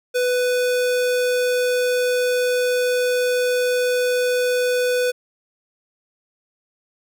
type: tone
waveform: square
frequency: 496.9 Hz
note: B4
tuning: 11 cents sharp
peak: -18 dBFS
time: 0.14-5.12 s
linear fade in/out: 20 ms
effects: none